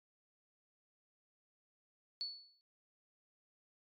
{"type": "tone with exponential decay", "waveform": "sine", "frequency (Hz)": 4435, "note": "C#8", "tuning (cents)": 0, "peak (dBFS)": -35, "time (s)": [2.21, 2.61], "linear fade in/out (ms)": 0, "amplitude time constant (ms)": 85, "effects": ["MP3 48 kbps"]}